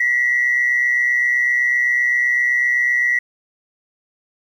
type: tone pair together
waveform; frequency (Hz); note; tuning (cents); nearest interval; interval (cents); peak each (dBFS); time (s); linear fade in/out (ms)
sine; 1932.2 / 2060; B6 / C7; -38 / -28; minor second; 110; -14 / -22; 0-3.19; 5
effects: tanh soft clip ceiling -8 dBFS + 8-bit